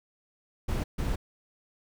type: noise bursts at uneven times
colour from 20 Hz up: brown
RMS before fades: -29 dBFS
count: 2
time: 0.68-0.84 / 0.98-1.16 s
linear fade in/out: 10 ms
effects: none